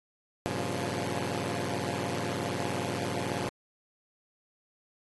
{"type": "chord", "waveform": "10% pulse", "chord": "G half-diminished seventh", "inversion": "none", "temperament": "equal with one note detuned", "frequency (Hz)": [98, 118.99, 138.59, 174.61], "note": ["G2", "Bb2", "Db3", "F3"], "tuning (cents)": [0, 36, 0, 0], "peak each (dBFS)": -28, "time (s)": [0.46, 3.49], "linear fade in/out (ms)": 0, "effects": ["AAC 32 kbps"]}